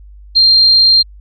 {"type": "tone", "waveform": "sine", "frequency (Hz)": 4186, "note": "C8", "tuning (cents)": 0, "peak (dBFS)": -5, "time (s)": [0.35, 1.03], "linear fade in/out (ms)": 20, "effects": ["added 50 Hz sine -34 dBFS peak until 1.2 s"]}